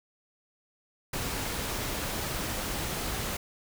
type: noise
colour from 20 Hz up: pink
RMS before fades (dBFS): -33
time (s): 1.13-3.37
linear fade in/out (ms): 5
effects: none